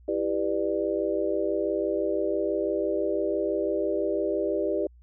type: chord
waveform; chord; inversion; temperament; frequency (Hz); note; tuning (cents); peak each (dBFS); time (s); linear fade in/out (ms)
sine; E minor seventh; none; just; 329.6 / 395.6 / 494.4 / 593.3; E4 / G4 / B4 / D5; 0 / +16 / +2 / +18; -30 / -28 / -32 / -29; 0.08-4.87; 5
effects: added 60 Hz sine -50 dBFS peak until 5.02 s